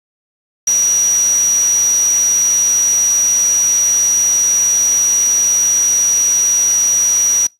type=tone in noise; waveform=sine; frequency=5800 Hz; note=F#8; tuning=35 cents flat; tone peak=-9 dBFS; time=0.67-7.47 s; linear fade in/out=5 ms; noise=white; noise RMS=-26 dBFS; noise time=0.67-7.47 s; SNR=+14 dB; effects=noise-tail reverb RT60 0.2 s tail -24 dB re dry + resampled to 32000 Hz